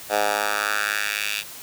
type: tone with high-pass filter sweep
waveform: 10% pulse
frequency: 103.83 Hz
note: G#2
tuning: in tune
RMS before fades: -24 dBFS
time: 0.09-1.44 s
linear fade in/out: 50 ms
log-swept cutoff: 660 to 2900 Hz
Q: 2.2
effects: white hiss -39 dBFS RMS until 1.62 s